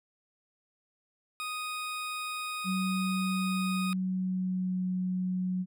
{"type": "tone", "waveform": "20% pulse", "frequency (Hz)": 1244.5, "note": "D#6", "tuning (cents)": 0, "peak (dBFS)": -29, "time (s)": [1.4, 3.93], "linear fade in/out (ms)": 0}
{"type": "tone with pitch glide", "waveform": "sine", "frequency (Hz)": [188.1, 183.7], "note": ["F#3", "F#3"], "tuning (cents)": [29, -12], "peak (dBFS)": -28, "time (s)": [2.64, 5.66], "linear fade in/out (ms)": 50, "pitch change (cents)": -41, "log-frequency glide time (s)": [3.38, 4.85]}
{"effects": []}